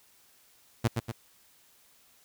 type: tone with echo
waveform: sawtooth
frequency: 116.4 Hz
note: A#2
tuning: 2 cents flat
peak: -18 dBFS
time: 0.84-0.88 s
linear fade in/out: 10 ms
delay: 120 ms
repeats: 2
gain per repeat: -5 dB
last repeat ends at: 1.12 s
effects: white hiss -62 dBFS RMS until 2.24 s